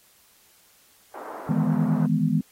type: band-pass noise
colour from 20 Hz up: white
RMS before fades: -38 dBFS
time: 1.14-2.06 s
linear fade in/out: 2 ms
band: 310 to 1100 Hz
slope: 24 dB/octave
type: chord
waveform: sine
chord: E major seventh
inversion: third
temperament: equal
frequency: 155.56 / 164.81 / 207.7 / 246.9 Hz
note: D#3 / E3 / G#3 / B3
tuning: 0 / 0 / 0 / 0 cents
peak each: -25 dBFS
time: 1.49-2.41 s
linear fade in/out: 5 ms
effects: white hiss -58 dBFS RMS until 2.51 s + AAC 48 kbps